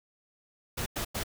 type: noise bursts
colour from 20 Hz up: pink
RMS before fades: -33 dBFS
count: 3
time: 0.77-1.236 s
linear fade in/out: 10 ms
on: 92 ms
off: 95 ms
effects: none